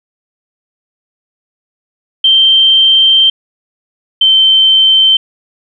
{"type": "tone pair in turn", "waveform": "sine", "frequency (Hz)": [3136, 3104], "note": ["G7", "G7"], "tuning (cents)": [0, -18], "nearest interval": "unison", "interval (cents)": 18, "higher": "first", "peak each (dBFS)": -4, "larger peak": "neither", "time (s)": [[2.24, 3.3], [4.21, 5.17]], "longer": "first", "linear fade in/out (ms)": 5, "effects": []}